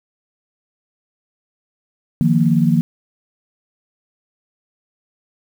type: chord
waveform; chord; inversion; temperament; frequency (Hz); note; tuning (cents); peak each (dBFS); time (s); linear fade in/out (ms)
sine; Eb suspended second; none; equal; 155.56 / 174.61 / 233.1; Eb3 / F3 / Bb3; 0 / 0 / 0; -16; 2.21-2.81; 0
effects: 7-bit